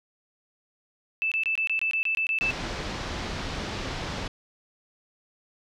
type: tone bursts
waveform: sine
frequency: 2637 Hz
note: E7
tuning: in tune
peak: -23 dBFS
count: 11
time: 1.22-2.506 s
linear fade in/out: 0 ms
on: 96 ms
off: 23 ms
type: low-pass noise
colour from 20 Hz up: pink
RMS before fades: -33 dBFS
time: 2.41-4.28 s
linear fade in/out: 5 ms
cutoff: 5500 Hz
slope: 24 dB/octave
effects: none